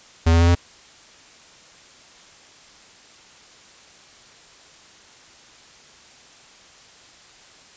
square tone with pitch steps, 82.4 / 83.79 / 85.21 / 86.65 Hz, E2 / E2 / F2 / F2, 0 / +29 / -42 / -13 cents, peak -13 dBFS, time 0.26-0.552 s, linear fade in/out 10 ms, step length 73 ms, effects white hiss -48 dBFS RMS until 7.76 s + resampled to 16000 Hz

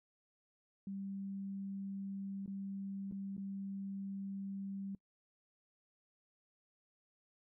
sine tone with dropouts, 196 Hz, G3, in tune, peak -40 dBFS, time 0.87-4.95 s, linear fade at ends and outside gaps 2 ms, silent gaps 2.461-2.477 / 3.113-3.122 / 3.367-3.378 s, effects noise-tail reverb RT60 0.1 s tail -25 dB re dry

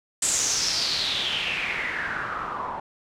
white noise with low-pass filter sweep, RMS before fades -27 dBFS, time 0.22-2.8 s, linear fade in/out 5 ms, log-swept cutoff 7900 to 910 Hz, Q 5.2, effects none

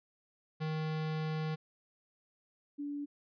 square / sine tone pair in turn, 156.5 / 288.5 Hz, D#3 / D4, +10 / -31 cents, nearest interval major seventh, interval 1059 cents, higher second, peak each -34 / -36 dBFS, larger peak first, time 0.6-1.56 / 2.78-3.06 s, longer first, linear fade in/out 20 ms, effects resampled to 11025 Hz

